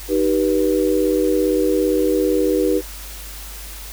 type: chord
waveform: sine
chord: Eb augmented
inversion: none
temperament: just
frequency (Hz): 311.1 / 388.9 / 486.1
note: Eb4 / G4 / B4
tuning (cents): 0 / -14 / -28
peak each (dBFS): -19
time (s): 0.08-2.82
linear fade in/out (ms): 50
effects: added 50 Hz sine -34 dBFS peak until 3.92 s + white hiss -36 dBFS RMS until 3.92 s